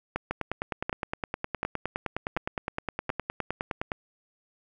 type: two click trains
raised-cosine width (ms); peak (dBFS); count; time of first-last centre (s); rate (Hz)
0.5; -14 / -13; 36 / 5; 0.31-3.918 / 0.16-3.101; 9.7 / 1.36
effects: none